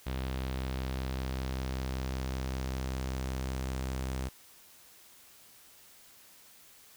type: tone with low-pass filter sweep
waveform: sawtooth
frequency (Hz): 65.2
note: C2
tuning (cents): -5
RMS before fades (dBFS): -35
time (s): 0.06-4.29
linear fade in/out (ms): 10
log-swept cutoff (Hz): 3900 to 8500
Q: 1.5
effects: white hiss -57 dBFS RMS until 6.96 s